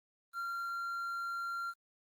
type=tone with quantisation; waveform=triangle; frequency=1380 Hz; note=F6; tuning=21 cents flat; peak=-34 dBFS; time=0.33-1.74 s; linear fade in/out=50 ms; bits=10; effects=Opus 24 kbps